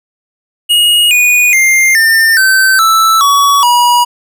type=tone with pitch steps; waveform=square; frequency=2878 / 2462 / 2107 / 1802.6 / 1542.3 / 1319.6 / 1129 / 966 Hz; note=F#7 / D#7 / C7 / A6 / G6 / E6 / C#6 / B5; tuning=-49 / -19 / +12 / +41 / -29 / +1 / +31 / -39 cents; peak=-6 dBFS; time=0.69-4.05 s; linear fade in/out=20 ms; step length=420 ms; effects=none